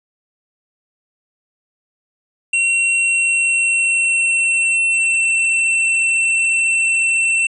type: tone with pitch glide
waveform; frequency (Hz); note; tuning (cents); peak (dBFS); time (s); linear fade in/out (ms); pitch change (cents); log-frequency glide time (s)
square; 2732 to 2693; F7 to E7; -39 to +36; -14; 2.53-7.47; 5; -25; 2.96-5.26
effects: resampled to 22050 Hz